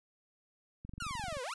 click train, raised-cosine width 5 ms, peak -33 dBFS, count 13, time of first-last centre 0.85-1.369 s, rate 23.1 Hz
sawtooth exponential two-way sweep, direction down then up, 1470 to 477.6 to 1470 Hz, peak -34 dBFS, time 1-1.54 s, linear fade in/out 5 ms, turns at 1.43 s
effects resampled to 24000 Hz

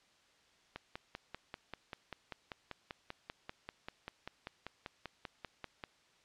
click train, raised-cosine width 0.3 ms, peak -26 dBFS, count 27, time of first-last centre 0.76-5.838 s, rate 5.12 Hz, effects white hiss -68 dBFS RMS until 6.24 s + low-pass 5000 Hz 12 dB/octave

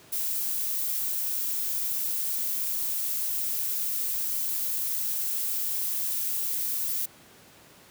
violet noise with high-pass filter sweep, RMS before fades -29 dBFS, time 0.12-7.06 s, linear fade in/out 10 ms, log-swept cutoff 260 to 1400 Hz, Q 0.9, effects pink hiss -53 dBFS RMS until 7.9 s + high-pass 100 Hz 12 dB/octave

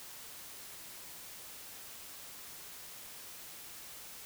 silence, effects white hiss -49 dBFS RMS until 4.25 s

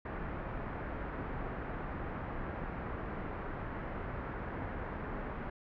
pink low-pass noise, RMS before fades -40 dBFS, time 0.05-5.5 s, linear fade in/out 5 ms, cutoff 1800 Hz, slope 24 dB/octave, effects none

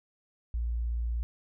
sine tone, 58.27 Hz, A#1, in tune, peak -28 dBFS, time 0.54-1.23 s, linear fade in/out 0 ms, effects none

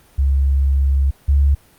sine tone pair in turn, 68.5 / 70.14 Hz, C#2 / C#2, -20 / +21 cents, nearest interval unison, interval 41 cents, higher second, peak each -12 / -10 dBFS, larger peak second, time 0.18-1.11 / 1.28-1.55 s, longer first, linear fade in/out 10 ms, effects pink hiss -51 dBFS RMS until 1.78 s + Opus 32 kbps

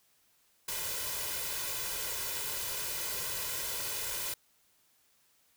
white noise with comb filter, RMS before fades -36 dBFS, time 0.68-4.34 s, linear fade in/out 5 ms, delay 2 ms, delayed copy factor +0.7, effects white hiss -69 dBFS RMS until 5.56 s

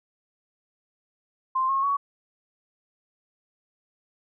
sine tone with pitch steps, 1046.5 / 1083.4 / 1121.6 Hz, C6 / C#6 / C#6, 0 / -40 / +20 cents, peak -21 dBFS, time 1.55-1.97 s, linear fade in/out 10 ms, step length 140 ms, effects none

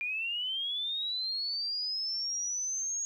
sine linear sweep, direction up, 2388 to 6645 Hz, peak -31 dBFS, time 0.01-3.05 s, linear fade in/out 0 ms, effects 11-bit

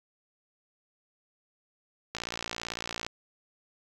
click train, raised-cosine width 0.2 ms, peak -16 dBFS, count 54, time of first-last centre 2.15-3.065 s, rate 57.9 Hz, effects 8-bit

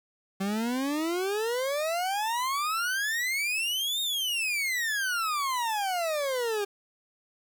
40% pulse exponential two-way sweep, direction up then down, 190.2 to 3729 to 397.4 Hz, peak -26 dBFS, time 0.4-6.65 s, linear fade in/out 10 ms, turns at 4.01 s, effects 9-bit

